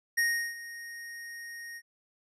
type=tone with ADSR envelope; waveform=square; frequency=1864.7 Hz; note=A#6; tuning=in tune; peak=-24 dBFS; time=0.17-1.82 s; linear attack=13 ms; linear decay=360 ms; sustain=-17 dB; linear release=53 ms; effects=resampled to 32000 Hz